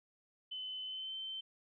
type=tone with pitch glide; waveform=sine; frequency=3035 to 3093 Hz; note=F#7 to G7; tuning=+43 to -24 cents; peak=-40 dBFS; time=0.51-1.41 s; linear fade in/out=10 ms; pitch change=+33 cents; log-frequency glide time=0.85-1.15 s; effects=none